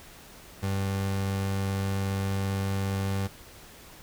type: tone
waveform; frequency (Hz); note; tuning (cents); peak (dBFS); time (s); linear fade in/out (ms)
30% pulse; 97.5; G2; -9; -24; 0.62-3.28; 20
effects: pink hiss -49 dBFS RMS until 4.02 s